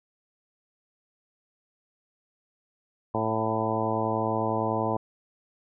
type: harmonic tone with a mistuned harmonic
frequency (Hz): 110.8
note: A2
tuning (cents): +13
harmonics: 1 / 2 / 3 / 4 / 5 / 6 / 7 / 8 / 9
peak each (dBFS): -33 / -33 / -33 / -33 / -33 / -33 / -33 / -33 / -33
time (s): 3.14-4.97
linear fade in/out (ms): 5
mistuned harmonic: 7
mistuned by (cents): -20
effects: none